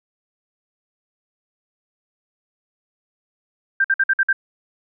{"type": "tone bursts", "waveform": "sine", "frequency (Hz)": 1576, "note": "G6", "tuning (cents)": 9, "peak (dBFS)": -13, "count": 6, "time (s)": [3.8, 4.329], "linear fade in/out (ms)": 5, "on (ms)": 44, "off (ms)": 53, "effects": []}